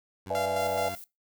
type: tone with vibrato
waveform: 15% pulse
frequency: 92.9 Hz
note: F#2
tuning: 7 cents sharp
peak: -33 dBFS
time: 0.26-0.95 s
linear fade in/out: 5 ms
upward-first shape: sine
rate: 14 Hz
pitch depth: 30 cents each way
type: chord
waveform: sine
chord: E dominant seventh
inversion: second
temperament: equal with one note detuned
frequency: 493.9 / 587.3 / 659.3 / 839.8 Hz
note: B4 / D5 / E5 / G#5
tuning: 0 / 0 / 0 / +19 cents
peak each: -32 dBFS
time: 0.3-0.89 s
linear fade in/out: 5 ms
type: tone with tremolo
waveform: sawtooth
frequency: 691 Hz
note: F5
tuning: 19 cents flat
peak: -26 dBFS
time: 0.35-0.95 s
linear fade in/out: 0 ms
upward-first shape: square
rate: 4.7 Hz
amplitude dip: 45%
type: noise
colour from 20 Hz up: violet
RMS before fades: -45 dBFS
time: 0.6-1.04 s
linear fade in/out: 0 ms
effects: noise-tail reverb RT60 0.2 s tail -19 dB re dry